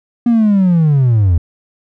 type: linear sweep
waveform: triangle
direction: down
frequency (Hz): 241.3 to 79.5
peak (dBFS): -5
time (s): 0.26-1.38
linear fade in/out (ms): 5
effects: tanh soft clip ceiling -2 dBFS